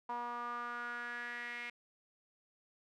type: tone with band-pass filter sweep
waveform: sawtooth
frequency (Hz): 240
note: B3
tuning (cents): -49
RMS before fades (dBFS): -42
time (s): 0.09-1.7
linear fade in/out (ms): 5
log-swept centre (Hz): 960 to 2200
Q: 5.6
effects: none